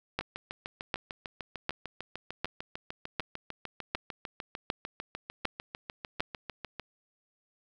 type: two click trains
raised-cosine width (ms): 0.3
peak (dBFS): -22 / -13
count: 45 / 9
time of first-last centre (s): 0.21-6.797 / 0.19-6.205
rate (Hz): 6.68 / 1.33
effects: none